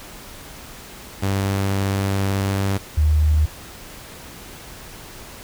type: tone pair in turn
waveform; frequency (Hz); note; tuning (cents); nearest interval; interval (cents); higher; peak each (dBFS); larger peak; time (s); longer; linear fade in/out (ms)
sawtooth / sine; 98 / 76.43; G2 / D#2; 0 / -30; major third; 430; first; -15 / -13; second; 1.22-2.78 / 2.97-3.46; first; 10
effects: pink hiss -39 dBFS RMS until 5.43 s